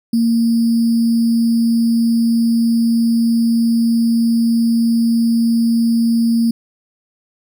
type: tone with sample-and-hold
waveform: sine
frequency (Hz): 230.8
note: A#3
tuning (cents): -17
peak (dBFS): -11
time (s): 0.13-6.51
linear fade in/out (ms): 5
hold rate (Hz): 4900
effects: none